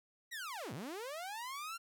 sawtooth linear two-way sweep, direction down then up, 1975.5 to 103.83 to 1396 Hz, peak -38 dBFS, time 0.31-1.78 s, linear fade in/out 20 ms, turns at 0.73 s, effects none

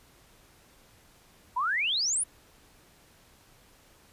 sine exponential sweep, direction up, 932.3 to 10480 Hz, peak -25 dBFS, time 1.56-2.24 s, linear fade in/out 10 ms, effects pink hiss -59 dBFS RMS until 4.12 s + resampled to 32000 Hz

